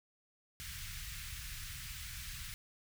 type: band-stop noise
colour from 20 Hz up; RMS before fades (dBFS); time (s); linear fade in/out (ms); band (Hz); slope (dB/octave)
pink; -45; 0.6-2.54; 0; 130 to 1600; 24
effects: none